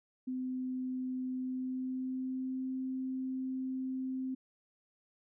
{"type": "tone with pitch glide", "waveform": "sine", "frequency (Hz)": [256.3, 260.5], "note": ["C4", "C4"], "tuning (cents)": [-36, -7], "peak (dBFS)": -34, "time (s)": [0.27, 4.35], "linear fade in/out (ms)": 10, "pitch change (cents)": 29, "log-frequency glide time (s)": [1.36, 2.72], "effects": []}